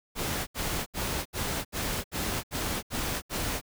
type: noise bursts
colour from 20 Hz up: pink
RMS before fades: -31 dBFS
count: 9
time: 0.15-3.614 s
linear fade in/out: 50 ms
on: 320 ms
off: 73 ms
effects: none